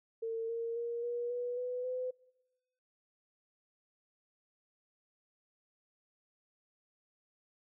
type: tone with pitch steps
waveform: sine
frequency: 453.3 / 461.8 / 470.4 / 479.1 / 488.1 / 497.2 / 506.5 Hz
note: A#4 / A#4 / A#4 / A#4 / B4 / B4 / B4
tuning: -48 / -16 / +16 / +47 / -20 / +12 / +44 cents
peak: -34 dBFS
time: 0.22-2.11 s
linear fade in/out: 10 ms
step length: 270 ms
effects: noise-tail reverb RT60 1.0 s tail -24 dB re dry